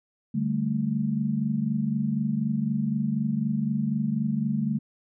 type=chord; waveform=sine; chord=D suspended fourth; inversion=none; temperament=equal; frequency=146.83 / 196 / 220 Hz; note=D3 / G3 / A3; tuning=0 / 0 / 0 cents; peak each=-29 / -29 / -26 dBFS; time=0.34-4.79 s; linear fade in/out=10 ms; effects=none